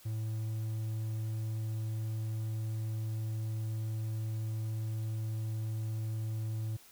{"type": "tone", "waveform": "triangle", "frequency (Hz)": 110, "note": "A2", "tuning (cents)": 0, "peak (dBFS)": -31, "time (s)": [0.05, 6.77], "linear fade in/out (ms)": 10, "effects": ["white hiss -58 dBFS RMS until 6.91 s"]}